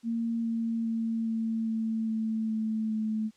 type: tone with pitch steps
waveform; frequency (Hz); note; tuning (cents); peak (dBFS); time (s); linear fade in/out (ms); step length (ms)
sine; 230.2 / 228.3 / 226.5 / 224.7 / 222.9 / 221.1 / 219.3 / 217.5; A#3 / A#3 / A#3 / A3 / A3 / A3 / A3 / A3; -22 / -36 / -50 / +37 / +23 / +9 / -6 / -20; -27; 0.03-3.31; 50; 410
effects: white hiss -65 dBFS RMS until 3.36 s + low-pass 7000 Hz 12 dB/octave